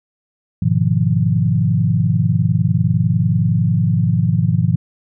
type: chord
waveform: sine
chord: F half-diminished seventh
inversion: first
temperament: equal with one note detuned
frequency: 103.83 / 123.47 / 154.49 / 174.61 Hz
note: Ab2 / Cb3 / Eb3 / F3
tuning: 0 / 0 / -12 / 0 cents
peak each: -18 dBFS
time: 0.62-4.76 s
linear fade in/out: 5 ms
effects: none